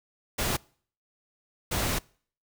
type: noise bursts at uneven times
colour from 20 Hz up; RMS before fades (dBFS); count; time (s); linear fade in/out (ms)
pink; -28; 2; 0.38-0.57 / 1.71-1.99; 10
effects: noise-tail reverb RT60 0.5 s tail -25 dB re dry